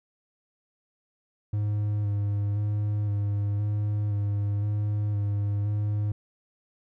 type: tone with vibrato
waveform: triangle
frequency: 103.2 Hz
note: G#2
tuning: 10 cents flat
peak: -22 dBFS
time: 1.53-6.12 s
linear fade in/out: 5 ms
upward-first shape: square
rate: 0.97 Hz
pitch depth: 19 cents each way
effects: none